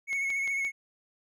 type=tone with vibrato; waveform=triangle; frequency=2200 Hz; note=C#7; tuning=14 cents flat; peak=-26 dBFS; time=0.07-0.72 s; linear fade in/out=50 ms; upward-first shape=sine; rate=14 Hz; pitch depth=27 cents each way
type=click train; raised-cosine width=0.2 ms; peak=-26 dBFS; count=4; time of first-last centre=0.13-0.649 s; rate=5.78 Hz
effects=none